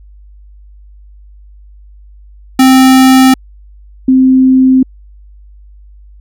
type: tone pair in turn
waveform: square / sine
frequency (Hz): 261.6 / 260.5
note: C4 / C4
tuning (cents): 0 / -7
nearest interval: unison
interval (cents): 7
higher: first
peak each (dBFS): -3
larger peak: neither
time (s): 2.59-3.34 / 4.08-4.83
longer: neither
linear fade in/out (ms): 5
effects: added 50 Hz sine -34 dBFS peak until 6.2 s